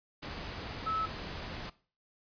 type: tone in noise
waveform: sine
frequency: 1302 Hz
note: E6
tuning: 22 cents flat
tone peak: -30 dBFS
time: 0.86-1.06 s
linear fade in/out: 10 ms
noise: pink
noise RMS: -41 dBFS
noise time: 0.22-1.7 s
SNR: +8 dB
effects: noise-tail reverb RT60 0.4 s tail -19 dB re dry + resampled to 11025 Hz